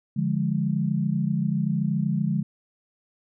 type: chord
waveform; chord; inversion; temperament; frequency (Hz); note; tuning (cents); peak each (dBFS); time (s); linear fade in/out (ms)
sine; D diminished; none; equal; 146.83 / 174.61 / 207.7; D3 / F3 / Ab3; 0 / 0 / 0; -26; 0.16-2.43; 10
effects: none